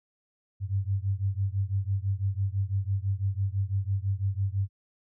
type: beating tone pair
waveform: sine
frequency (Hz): 95.5 / 101.5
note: G2 / G#2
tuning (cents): -45 / -39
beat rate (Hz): 6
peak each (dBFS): -28 / -29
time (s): 0.6-4.69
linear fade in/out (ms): 50
effects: none